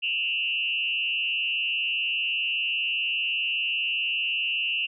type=tone with frequency modulation; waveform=sine; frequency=2767 Hz; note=F7; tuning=17 cents flat; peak=-24 dBFS; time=0.02-4.87 s; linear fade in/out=20 ms; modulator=139 Hz; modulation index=1.2; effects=none